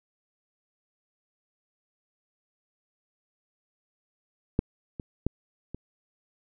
clicks, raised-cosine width 3 ms, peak -9 / -22 / -12 / -23 dBFS, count 4, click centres 4.591 / 4.998 / 5.266 / 5.746 s, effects none

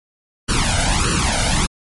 pink noise with flanger, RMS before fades -17 dBFS, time 0.48-1.67 s, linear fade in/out 20 ms, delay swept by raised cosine 0.68 to 1.38 ms, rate 1.6 Hz, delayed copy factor +0.95, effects MP3 48 kbps

